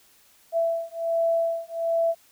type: beating tone pair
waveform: sine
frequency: 665 / 666.3 Hz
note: E5 / E5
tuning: +15 / +18 cents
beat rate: 1.3 Hz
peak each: -25 / -25 dBFS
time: 0.52-2.15 s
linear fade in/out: 50 ms
effects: white hiss -58 dBFS RMS until 2.31 s